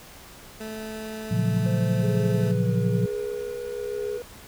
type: tone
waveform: 20% pulse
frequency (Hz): 218.4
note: A3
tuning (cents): -13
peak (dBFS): -28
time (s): 0.6-2.52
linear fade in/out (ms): 10
type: chord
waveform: sine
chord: Gb major seventh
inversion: first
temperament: just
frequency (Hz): 115.62 / 138.75 / 173.43 / 185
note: Bb2 / Db3 / F3 / Gb3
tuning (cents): -14 / +2 / -12 / 0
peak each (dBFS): -24 / -29 / -25 / -29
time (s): 1.31-3.06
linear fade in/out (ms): 5
type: tone with pitch glide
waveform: triangle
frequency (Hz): 518 to 483.3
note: C5 to B4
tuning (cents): -17 to -38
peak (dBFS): -30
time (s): 1.66-4.22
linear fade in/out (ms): 0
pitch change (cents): -121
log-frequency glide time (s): 2.26-2.73
type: tone with tremolo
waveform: sine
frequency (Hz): 416.9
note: G#4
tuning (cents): +7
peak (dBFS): -27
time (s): 2.02-4.18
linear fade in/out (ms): 10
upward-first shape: triangle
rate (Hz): 1.1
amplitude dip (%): 65
effects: pink hiss -46 dBFS RMS until 4.47 s